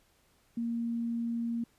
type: tone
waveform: sine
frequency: 233.1 Hz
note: A#3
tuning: in tune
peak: -30 dBFS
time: 0.57-1.64 s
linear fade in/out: 5 ms
effects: pink hiss -68 dBFS RMS until 1.78 s + resampled to 32000 Hz

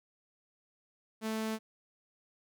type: tone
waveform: sawtooth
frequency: 219.9 Hz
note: A3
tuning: 1 cent flat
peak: -29 dBFS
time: 1.21-1.59 s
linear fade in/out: 50 ms
effects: none

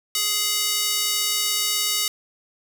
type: tone with high-pass filter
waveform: square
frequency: 418.3 Hz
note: G#4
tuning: 12 cents sharp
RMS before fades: -23 dBFS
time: 0.15-2.08 s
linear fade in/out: 2 ms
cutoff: 3800 Hz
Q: 0.91
effects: none

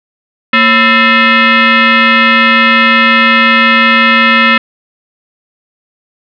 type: tone with frequency modulation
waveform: sine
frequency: 231.4 Hz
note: A#3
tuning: 13 cents flat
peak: -4 dBFS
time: 0.53-4.58 s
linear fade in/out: 5 ms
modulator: 778 Hz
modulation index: 3.4
effects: none

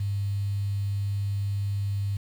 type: tone with quantisation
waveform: sine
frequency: 100.1 Hz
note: G2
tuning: 37 cents sharp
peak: -25 dBFS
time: 0-2.17 s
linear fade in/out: 5 ms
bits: 8
effects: none

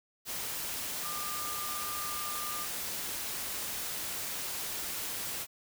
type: tone in noise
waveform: sine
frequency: 1201 Hz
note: D6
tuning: 38 cents sharp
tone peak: -39 dBFS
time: 1.01-2.67 s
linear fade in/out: 50 ms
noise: white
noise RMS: -37 dBFS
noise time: 0.25-5.47 s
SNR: -5 dB
effects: none

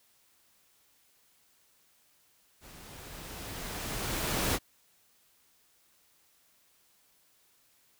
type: noise with level ramp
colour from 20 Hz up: pink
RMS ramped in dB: -52 to -28 dBFS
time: 2.6-4.59 s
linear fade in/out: 50 ms
effects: white hiss -67 dBFS RMS until 7.99 s

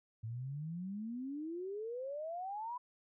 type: exponential sweep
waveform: sine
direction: up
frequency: 108.3 to 1006 Hz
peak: -39 dBFS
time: 0.23-2.78 s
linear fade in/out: 10 ms
effects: none

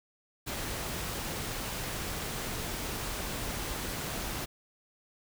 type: noise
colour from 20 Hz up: pink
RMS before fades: -36 dBFS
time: 0.46-4.46 s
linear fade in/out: 20 ms
effects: none

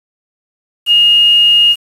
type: tone with quantisation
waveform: sine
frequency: 2851 Hz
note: F7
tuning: 35 cents sharp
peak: -5 dBFS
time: 0.86-1.76 s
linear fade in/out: 50 ms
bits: 5
effects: resampled to 32000 Hz

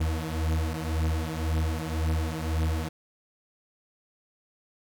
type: beating tone pair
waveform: 40% pulse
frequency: 78.7 / 80.6 Hz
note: D#2 / E2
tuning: +20 / -38 cents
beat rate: 1.9 Hz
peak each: -28 dBFS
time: 0-2.89 s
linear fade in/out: 10 ms
effects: none

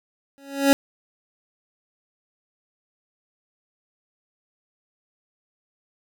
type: tone with exponential growth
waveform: 25% pulse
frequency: 277.2 Hz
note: C#4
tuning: in tune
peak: -6 dBFS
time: 0.38-0.73 s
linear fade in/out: 0 ms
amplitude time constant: 74 ms
effects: none

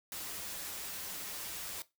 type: noise with comb filter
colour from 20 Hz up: white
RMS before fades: -42 dBFS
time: 0.12-1.82 s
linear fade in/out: 0 ms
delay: 8.1 ms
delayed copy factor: -0.5
effects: noise-tail reverb RT60 0.2 s tail -17 dB re dry

